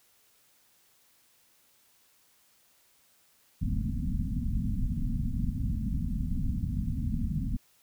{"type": "low-pass noise", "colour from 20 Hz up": "pink", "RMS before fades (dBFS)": -30, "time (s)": [3.61, 7.57], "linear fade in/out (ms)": 10, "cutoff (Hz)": 260, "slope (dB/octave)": 96, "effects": ["white hiss -65 dBFS RMS until 7.82 s"]}